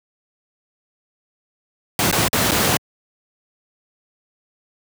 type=noise with dropouts; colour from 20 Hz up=pink; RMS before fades=-17 dBFS; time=1.99-2.77 s; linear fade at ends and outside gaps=1 ms; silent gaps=2.113-2.126 / 2.281-2.33 / 2.511-2.517 s; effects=high-pass 100 Hz 12 dB/octave